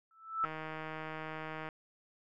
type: tone with exponential growth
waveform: sine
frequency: 1319 Hz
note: E6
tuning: 1 cent sharp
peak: -26 dBFS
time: 0.11-0.45 s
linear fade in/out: 1 ms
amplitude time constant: 73 ms
type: click train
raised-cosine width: 0.5 ms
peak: -27 dBFS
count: 197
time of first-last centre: 0.44-1.688 s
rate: 157 Hz
effects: none